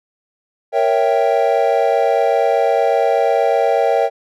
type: chord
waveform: triangle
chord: A# diminished seventh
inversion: none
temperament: equal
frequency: 466.2 / 554.4 / 659.3 / 784 Hz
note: A#4 / C#5 / E5 / G5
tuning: 0 / 0 / 0 / 0 cents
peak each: -16 dBFS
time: 0.72-4.1 s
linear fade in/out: 50 ms
effects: none